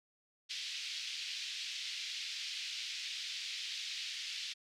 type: band-pass noise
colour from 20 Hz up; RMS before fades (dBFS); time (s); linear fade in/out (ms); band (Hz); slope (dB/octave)
white; -42; 0.49-4.54; 20; 2400 to 4800; 24
effects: none